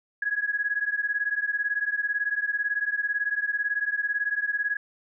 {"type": "beating tone pair", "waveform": "sine", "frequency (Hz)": [1661.2, 1679.2], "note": ["G#6", "G#6"], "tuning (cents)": [0, 19], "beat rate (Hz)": 18, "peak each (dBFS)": [-27, -28], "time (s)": [0.22, 4.77], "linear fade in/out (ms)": 5, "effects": []}